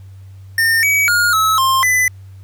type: tone with pitch steps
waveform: square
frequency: 1817 / 2273 / 1427 / 1294 / 1058 / 2004 Hz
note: A#6 / C#7 / F6 / E6 / C6 / B6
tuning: -45 / +43 / +37 / -32 / +19 / +25 cents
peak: -12 dBFS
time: 0.58-2.08 s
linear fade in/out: 2 ms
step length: 250 ms
effects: added 96 Hz sine -34 dBFS peak until 2.43 s + pink hiss -56 dBFS RMS until 2.43 s